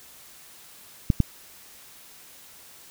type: clicks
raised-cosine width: 5 ms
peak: -6 dBFS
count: 2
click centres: 1.102 / 1.203 s
effects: white hiss -49 dBFS RMS until 2.9 s